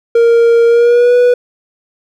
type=tone with pitch glide; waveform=triangle; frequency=465.9 to 490.2 Hz; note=A#4 to B4; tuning=-1 to -13 cents; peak=-3 dBFS; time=0.15-1.34 s; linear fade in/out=5 ms; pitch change=+88 cents; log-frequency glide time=0.67-1.15 s; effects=none